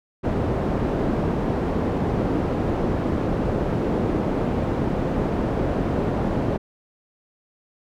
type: low-pass noise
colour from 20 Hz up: white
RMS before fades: -23 dBFS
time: 0.23-6.58 s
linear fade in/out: 20 ms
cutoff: 420 Hz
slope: 12 dB/octave
effects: none